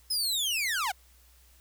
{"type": "linear sweep", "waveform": "sawtooth", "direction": "down", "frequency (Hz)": [5170, 688], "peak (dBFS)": -24, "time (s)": [0.1, 0.92], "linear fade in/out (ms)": 10, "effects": ["added 61 Hz sine -58 dBFS peak until 1.6 s", "white hiss -62 dBFS RMS until 1.6 s"]}